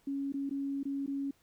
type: tone with dropouts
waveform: sine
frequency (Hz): 277.2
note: C#4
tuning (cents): 0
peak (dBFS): -32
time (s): 0.07-1.31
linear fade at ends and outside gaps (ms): 5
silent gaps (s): 0.323-0.34 / 0.495-0.509 / 0.832-0.853 / 1.063-1.076
effects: pink hiss -69 dBFS RMS until 1.42 s